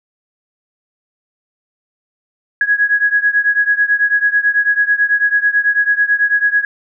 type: beating tone pair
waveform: sine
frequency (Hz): 1661.2 / 1670.3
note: G#6 / G#6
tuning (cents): 0 / +9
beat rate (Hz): 9.1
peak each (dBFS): -13 / -15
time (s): 2.61-6.65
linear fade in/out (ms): 2
effects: none